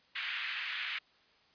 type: band-pass noise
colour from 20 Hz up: pink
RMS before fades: -38 dBFS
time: 0.15-0.99 s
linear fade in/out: 10 ms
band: 1700 to 3200 Hz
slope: 24 dB/octave
effects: white hiss -66 dBFS RMS until 1.54 s + resampled to 11025 Hz